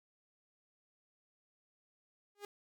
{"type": "tone with exponential growth", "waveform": "sawtooth", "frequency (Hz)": 408.8, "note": "G#4", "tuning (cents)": -27, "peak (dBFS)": -36, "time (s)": [2.35, 2.45], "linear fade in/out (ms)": 2, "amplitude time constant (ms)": 20, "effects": []}